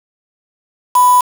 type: tone with quantisation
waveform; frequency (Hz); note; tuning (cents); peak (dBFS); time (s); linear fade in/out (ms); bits
sine; 993; B5; +9; -6; 0.95-1.21; 5; 3
effects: none